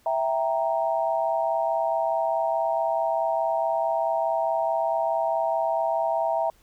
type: chord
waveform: sine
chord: E diminished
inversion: none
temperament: equal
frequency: 659.3 / 784 / 932.3 Hz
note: E5 / G5 / Bb5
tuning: 0 / 0 / 0 cents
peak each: -24 / -28 / -28 dBFS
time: 0.06-6.5 s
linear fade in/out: 2 ms
effects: pink hiss -61 dBFS RMS until 6.62 s